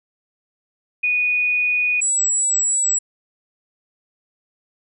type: tone pair in turn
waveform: sine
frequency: 2470 / 7801 Hz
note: D#7 / B8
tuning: -13 / -22 cents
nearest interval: octave + minor sixth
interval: 1991 cents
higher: second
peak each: -16 dBFS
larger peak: neither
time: 1.03-2.01 / 2.01-2.99 s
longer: neither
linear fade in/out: 10 ms
effects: none